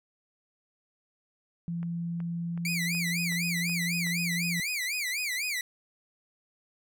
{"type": "tone with pitch glide", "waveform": "sine", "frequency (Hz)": [170, 171.88], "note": ["F3", "F3"], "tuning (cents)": [-46, -27], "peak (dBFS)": -30, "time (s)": [1.68, 4.6], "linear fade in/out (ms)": 0, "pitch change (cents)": 19, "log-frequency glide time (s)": [2.49, 3.35]}
{"type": "click train", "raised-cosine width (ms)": 0.5, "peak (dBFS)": -33, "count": 7, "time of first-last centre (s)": [1.83, 4.069], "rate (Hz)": 2.68}
{"type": "tone with vibrato", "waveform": "sawtooth", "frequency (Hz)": 2213, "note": "C#7", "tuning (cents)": -3, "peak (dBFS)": -26, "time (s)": [2.65, 5.61], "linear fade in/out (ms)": 2, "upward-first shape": "sine", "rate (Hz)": 4, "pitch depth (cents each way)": 220}
{"effects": []}